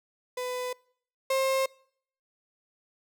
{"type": "tone pair in turn", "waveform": "35% pulse", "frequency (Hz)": [500, 532], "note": ["B4", "C5"], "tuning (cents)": [21, 29], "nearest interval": "minor second", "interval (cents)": 108, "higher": "second", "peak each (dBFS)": [-29, -22], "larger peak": "second", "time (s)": [[0.37, 0.73], [1.3, 1.66]], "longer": "neither", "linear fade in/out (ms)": 5, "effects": ["noise-tail reverb RT60 0.6 s tail -25 dB re dry"]}